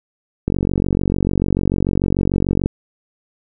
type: click train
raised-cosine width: 3 ms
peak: -4 dBFS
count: 103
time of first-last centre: 0.48-2.659 s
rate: 46.8 Hz
effects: none